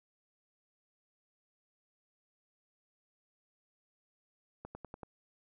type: accelerating click train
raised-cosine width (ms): 1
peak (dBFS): -30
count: 5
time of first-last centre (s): 4.65-5.032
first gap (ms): 100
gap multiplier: 0.97
effects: none